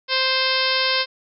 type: harmonic tone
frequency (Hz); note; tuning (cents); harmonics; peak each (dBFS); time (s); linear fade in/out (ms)
523.3; C5; 0; 1 / 2 / 3 / 4 / 5 / 6 / 7 / 8 / 9 / 10; -27 / -27 / -27 / -27 / -27 / -27 / -27 / -27 / -27 / -27; 0.08-1.06; 50
effects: none